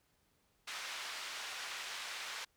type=band-pass noise; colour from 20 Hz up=pink; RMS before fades=-44 dBFS; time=0.67-2.45 s; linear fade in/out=10 ms; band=1300 to 5600 Hz; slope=12 dB/octave; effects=pink hiss -75 dBFS RMS until 2.56 s